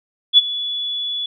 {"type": "tone with ADSR envelope", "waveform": "sine", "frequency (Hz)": 3422, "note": "A7", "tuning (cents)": -49, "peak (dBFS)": -4, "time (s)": [0.33, 1.26], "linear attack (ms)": 48, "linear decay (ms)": 26, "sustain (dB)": -17, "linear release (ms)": 3, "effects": []}